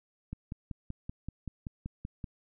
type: click train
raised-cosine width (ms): 5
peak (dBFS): -25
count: 11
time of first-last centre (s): 0.33-2.242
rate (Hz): 5.23
effects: none